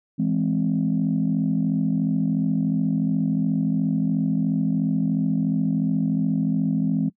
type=chord; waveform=sine; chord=E augmented; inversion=none; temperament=equal; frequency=164.81 / 207.7 / 261.6 Hz; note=E3 / G#3 / B#3; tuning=0 / 0 / 0 cents; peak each=-23 dBFS; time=0.18-7.1 s; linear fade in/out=20 ms; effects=noise-tail reverb RT60 0.1 s tail -23 dB re dry + tanh soft clip ceiling -12 dBFS